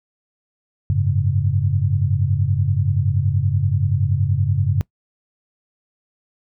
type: chord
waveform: sine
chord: F# suspended second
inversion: none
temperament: equal with one note detuned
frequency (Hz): 93.3 / 103.83 / 138.59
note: F#2 / G#2 / C#3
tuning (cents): +15 / 0 / 0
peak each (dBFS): -20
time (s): 0.9-4.81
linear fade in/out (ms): 0
effects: noise-tail reverb RT60 0.1 s tail -22 dB re dry